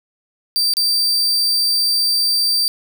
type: tone with dropouts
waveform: 40% pulse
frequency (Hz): 4669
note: D8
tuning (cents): -11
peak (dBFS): -13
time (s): 0.56-2.68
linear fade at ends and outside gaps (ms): 0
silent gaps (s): 0.737-0.769
effects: none